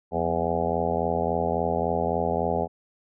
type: harmonic tone with a mistuned harmonic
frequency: 83.6 Hz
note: E2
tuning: 25 cents sharp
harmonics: 1 / 2 / 3 / 4 / 5 / 6 / 7 / 8 / 9 / 10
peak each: -34 / -32 / -34 / -40 / -30 / -30 / -32 / -31 / -30 / -33 dBFS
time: 0.11-2.68 s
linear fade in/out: 50 ms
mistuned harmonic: 2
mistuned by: +80 cents
effects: none